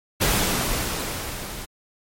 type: noise with level ramp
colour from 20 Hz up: pink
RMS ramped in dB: -19 to -35 dBFS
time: 0.2-1.66 s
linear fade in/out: 20 ms
effects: MP3 64 kbps